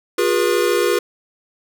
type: tone cluster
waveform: square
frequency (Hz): 356.2 / 410.3 / 482.4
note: F4 / G#4 / B4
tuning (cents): +34 / -21 / -41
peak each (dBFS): -20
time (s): 0.18-0.99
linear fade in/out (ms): 5
effects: none